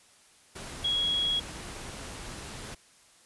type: tone in noise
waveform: sine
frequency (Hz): 3321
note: G#7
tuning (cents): -1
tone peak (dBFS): -25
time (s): 0.84-1.4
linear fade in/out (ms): 10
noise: pink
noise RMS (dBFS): -41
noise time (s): 0.55-2.75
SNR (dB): +13
effects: white hiss -59 dBFS RMS until 3.25 s + resampled to 24000 Hz